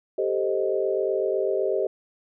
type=chord; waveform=sine; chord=A half-diminished seventh; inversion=third; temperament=equal; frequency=392 / 440 / 523.3 / 622.3 Hz; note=G4 / A4 / C5 / Eb5; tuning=0 / 0 / 0 / 0 cents; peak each=-25 / -29 / -28 / -28 dBFS; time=0.18-1.87 s; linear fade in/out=5 ms; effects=none